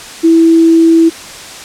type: tone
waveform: sine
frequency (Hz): 329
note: E4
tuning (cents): -3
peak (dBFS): -3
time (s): 0.23-1.1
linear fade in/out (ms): 20
effects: white hiss -28 dBFS RMS until 1.64 s + low-pass 8000 Hz 12 dB/octave